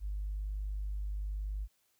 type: tone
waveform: sine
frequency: 50.5 Hz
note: G#1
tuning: 48 cents flat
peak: -33 dBFS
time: 0-1.68 s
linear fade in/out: 50 ms
effects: tanh soft clip ceiling -29 dBFS + white hiss -74 dBFS RMS until 1.99 s